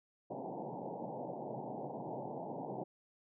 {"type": "band-pass noise", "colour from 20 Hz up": "white", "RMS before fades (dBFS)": -43, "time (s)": [0.3, 2.84], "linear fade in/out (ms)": 10, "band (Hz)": [120, 900], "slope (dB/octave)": 96, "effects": []}